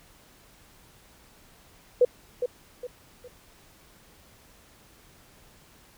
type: tone with echo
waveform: sine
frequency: 493.9 Hz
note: B4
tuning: in tune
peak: -14 dBFS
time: 2.01-2.05 s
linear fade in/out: 5 ms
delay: 410 ms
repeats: 3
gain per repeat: -9 dB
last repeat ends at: 3.28 s
effects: pink hiss -56 dBFS RMS until 5.97 s